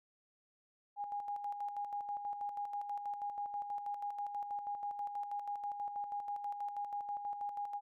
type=tone with tremolo; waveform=sine; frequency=818 Hz; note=G#5; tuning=26 cents flat; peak=-36 dBFS; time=0.96-7.81 s; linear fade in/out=50 ms; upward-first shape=square; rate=6.2 Hz; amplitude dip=50%; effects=none